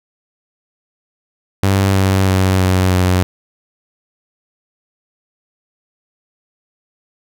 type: tone with pitch steps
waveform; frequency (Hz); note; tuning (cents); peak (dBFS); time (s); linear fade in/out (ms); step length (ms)
sawtooth; 97.4 / 95.89 / 94.41 / 92.95 / 91.51; G2 / G2 / F#2 / F#2 / F#2; -11 / -38 / +35 / +8 / -19; -7; 1.63-3.23; 0; 320
effects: none